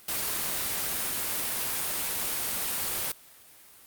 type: noise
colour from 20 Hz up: white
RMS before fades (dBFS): -30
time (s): 0.08-3.12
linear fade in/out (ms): 5
effects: white hiss -53 dBFS RMS until 3.86 s + Opus 32 kbps